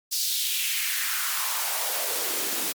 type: noise with high-pass filter sweep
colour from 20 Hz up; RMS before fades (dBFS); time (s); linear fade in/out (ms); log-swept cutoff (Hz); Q
white; -27; 0.11-2.73; 20; 4900 to 230; 2.3
effects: MP3 96 kbps